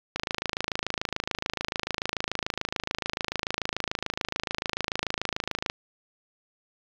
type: click train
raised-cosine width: 0.2 ms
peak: -9 dBFS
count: 150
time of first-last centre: 0.16-5.699 s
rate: 26.9 Hz
effects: low-pass 5000 Hz 12 dB/octave + 7-bit